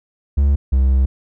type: tone pair in turn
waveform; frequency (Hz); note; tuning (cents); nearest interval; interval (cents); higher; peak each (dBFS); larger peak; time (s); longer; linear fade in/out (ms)
triangle; 70.3 / 65.87; C#2 / C2; +25 / +12; minor second; 113; first; -9; neither; 0.37-0.56 / 0.72-1.06; second; 10
effects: none